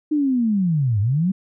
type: linear two-way sweep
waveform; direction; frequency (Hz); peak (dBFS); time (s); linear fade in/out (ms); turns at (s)
sine; down then up; 309 to 96.5 to 196.8; -16; 0.11-1.32; 10; 1
effects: none